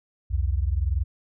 sine tone pair together, 63.1 / 83.9 Hz, B1 / E2, +38 / +31 cents, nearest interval perfect fourth, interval 493 cents, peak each -23 / -25 dBFS, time 0.3-1.04 s, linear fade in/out 20 ms, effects none

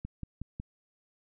click train, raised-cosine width 5 ms, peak -25 dBFS, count 4, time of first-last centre 0.05-0.599 s, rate 5.46 Hz, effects none

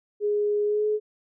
sine tone with pitch glide, 415.3 to 424.8 Hz, G#4 to G#4, 0 to +39 cents, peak -21 dBFS, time 0.2-1 s, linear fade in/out 50 ms, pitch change +39 cents, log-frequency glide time 0.65-0.86 s, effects none

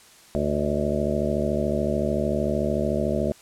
harmonic tone with a mistuned harmonic, 73.6 Hz, D2, 4 cents sharp, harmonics 1 / 2 / 3 / 4 / 5 / 6 / 7 / 8 / 9, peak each -31 / -31 / -27 / -35 / -29 / -35 / -32 / -29 / -30 dBFS, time 0.35-3.32 s, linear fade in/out 0 ms, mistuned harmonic 9, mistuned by -52 cents, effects white hiss -51 dBFS RMS until 3.41 s + low-pass 10000 Hz 12 dB/octave

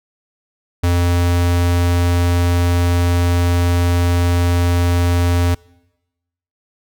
square tone, 87.31 Hz, F2, in tune, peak -13 dBFS, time 0.83-5.55 s, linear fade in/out 10 ms, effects noise-tail reverb RT60 1.0 s tail -25 dB re dry

